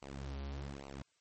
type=tone with flanger; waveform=sawtooth; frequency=69 Hz; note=C#2; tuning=7 cents flat; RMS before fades=-44 dBFS; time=0.02-1.02 s; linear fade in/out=0 ms; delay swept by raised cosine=0.57 to 6.47 ms; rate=1.2 Hz; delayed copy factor=-1; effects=white hiss -75 dBFS RMS until 1.2 s + MP3 32 kbps